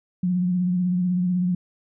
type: tone with vibrato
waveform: sine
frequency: 180 Hz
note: F#3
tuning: 47 cents flat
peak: -19 dBFS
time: 0.23-1.55 s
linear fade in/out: 5 ms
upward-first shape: sine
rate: 16 Hz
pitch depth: 40 cents each way
effects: none